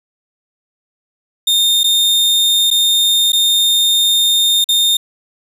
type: tone with dropouts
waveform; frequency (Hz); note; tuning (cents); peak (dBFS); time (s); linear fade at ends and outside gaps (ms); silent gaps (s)
40% pulse; 3649; A#7; -38; -9; 1.47-4.97; 5; 1.834-1.841 / 2.704-2.711 / 3.321-3.33 / 4.643-4.688
effects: none